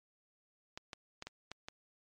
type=clicks; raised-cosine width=0.2 ms; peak=-26 dBFS; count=6; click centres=0.775 / 0.932 / 1.224 / 1.27 / 1.516 / 1.685 s; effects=MP3 48 kbps